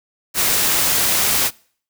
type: noise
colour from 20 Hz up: white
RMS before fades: -17 dBFS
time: 0.34-1.51 s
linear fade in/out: 50 ms
effects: noise-tail reverb RT60 0.5 s tail -24 dB re dry